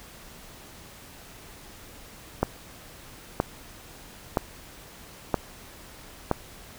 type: click train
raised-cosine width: 1 ms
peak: -7 dBFS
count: 5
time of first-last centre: 2.43-6.313 s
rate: 1.03 Hz
effects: pink hiss -47 dBFS RMS until 6.78 s